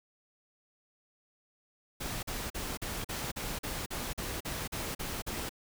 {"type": "noise bursts", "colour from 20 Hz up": "pink", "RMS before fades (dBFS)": -37, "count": 13, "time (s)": [2, 5.494], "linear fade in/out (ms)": 10, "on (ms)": 230, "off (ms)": 42, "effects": []}